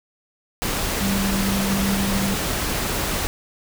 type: tone in noise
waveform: sine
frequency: 196 Hz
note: G3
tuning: in tune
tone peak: -21 dBFS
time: 1.01-2.34 s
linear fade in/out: 0 ms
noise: pink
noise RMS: -24 dBFS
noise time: 0.62-3.27 s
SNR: 0 dB
effects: none